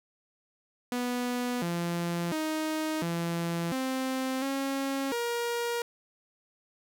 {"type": "tone with pitch steps", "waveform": "sawtooth", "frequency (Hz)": [245.8, 171.6, 312.6, 169.3, 261.5, 272.7, 473.1], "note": ["B3", "F3", "D#4", "E3", "C4", "C#4", "A#4"], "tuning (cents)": [-8, -30, 8, 46, -1, -28, 26], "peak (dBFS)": -25, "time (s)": [0.92, 5.82], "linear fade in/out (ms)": 2, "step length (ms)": 700, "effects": []}